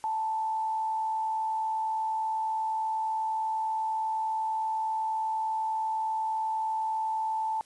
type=tone with frequency modulation; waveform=sine; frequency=880 Hz; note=A5; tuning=in tune; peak=-27 dBFS; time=0.04-7.61 s; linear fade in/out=0 ms; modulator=71.7 Hz; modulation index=0.3; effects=white hiss -59 dBFS RMS until 7.65 s + resampled to 24000 Hz